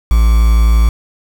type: tone with quantisation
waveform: triangle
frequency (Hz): 55.8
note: A1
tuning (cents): +25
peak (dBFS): -4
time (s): 0.11-0.89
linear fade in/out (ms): 0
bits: 4
effects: none